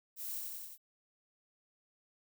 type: noise with echo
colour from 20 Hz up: violet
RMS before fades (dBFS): -42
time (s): 0.16-0.42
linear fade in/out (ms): 50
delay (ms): 90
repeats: 4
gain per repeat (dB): -2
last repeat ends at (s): 0.78
effects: none